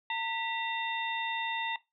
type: harmonic tone with a mistuned harmonic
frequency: 910 Hz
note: A#5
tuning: 42 cents flat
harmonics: 1 / 2 / 3 / 4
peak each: -33 / -36 / -38 / -39 dBFS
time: 0.1-1.76 s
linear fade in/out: 2 ms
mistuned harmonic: 2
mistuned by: +130 cents
effects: noise-tail reverb RT60 0.2 s tail -18 dB re dry